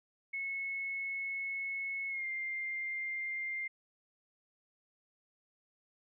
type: tone with pitch glide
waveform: sine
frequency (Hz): 2192 to 2103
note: C#7 to C7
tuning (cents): -20 to +8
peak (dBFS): -35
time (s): 0.33-3.68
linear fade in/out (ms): 10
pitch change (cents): -72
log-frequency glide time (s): 2.09-2.26
effects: none